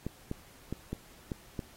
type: clicks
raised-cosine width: 3 ms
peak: -21 dBFS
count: 6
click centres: 0.066 / 0.314 / 0.726 / 0.93 / 1.318 / 1.592 s
effects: pink hiss -57 dBFS RMS until 1.76 s + AAC 48 kbps